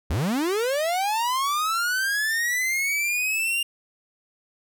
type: linear sweep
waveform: 45% pulse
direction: up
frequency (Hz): 58.8 to 2814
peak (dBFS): -22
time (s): 0.1-3.63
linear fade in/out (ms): 5
effects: none